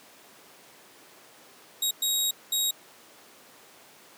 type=tone bursts at uneven times; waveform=20% pulse; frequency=3793 Hz; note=A#7; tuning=29 cents sharp; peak=-18 dBFS; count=3; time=1.82-1.91 / 2.02-2.31 / 2.52-2.71 s; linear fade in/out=5 ms; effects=pink hiss -52 dBFS RMS until 4.17 s + high-pass 300 Hz 12 dB/octave